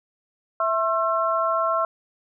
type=tone cluster; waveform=sine; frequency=658 / 1074 / 1343 Hz; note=E5 / C6 / E6; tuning=-3 / +45 / +32 cents; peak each=-24 dBFS; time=0.6-1.85 s; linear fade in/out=2 ms; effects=none